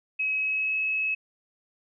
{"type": "tone with pitch glide", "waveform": "sine", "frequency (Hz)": [2555, 2577], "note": ["D#7", "E7"], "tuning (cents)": [45, -40], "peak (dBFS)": -24, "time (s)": [0.19, 1.15], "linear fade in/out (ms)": 10, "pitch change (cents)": 15, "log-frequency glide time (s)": [0.36, 0.77], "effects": []}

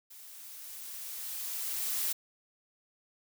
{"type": "noise with level ramp", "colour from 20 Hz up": "blue", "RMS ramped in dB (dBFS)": [-51, -31], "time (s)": [0.1, 2.13], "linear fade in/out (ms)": 10, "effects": []}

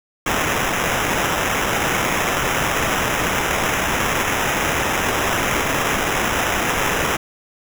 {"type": "noise with sample-and-hold", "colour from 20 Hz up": "white", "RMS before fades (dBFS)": -20, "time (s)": [0.26, 7.17], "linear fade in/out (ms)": 5, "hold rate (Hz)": 4410, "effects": []}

